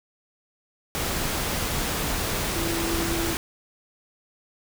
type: tone in noise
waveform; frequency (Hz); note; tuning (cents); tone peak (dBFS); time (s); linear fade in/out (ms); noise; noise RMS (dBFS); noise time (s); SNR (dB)
sine; 334.5; E4; +25; -28; 2.56-3.33; 0; pink; -27; 0.95-3.37; -4
effects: none